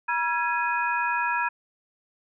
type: tone cluster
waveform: sine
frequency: 961 / 1360 / 1661 / 2490 Hz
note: B5 / F6 / G#6 / D#7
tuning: -48 / -46 / 0 / +1 cents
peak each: -26 / -31 / -28 / -31 dBFS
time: 0.08-1.49 s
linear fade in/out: 10 ms
effects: none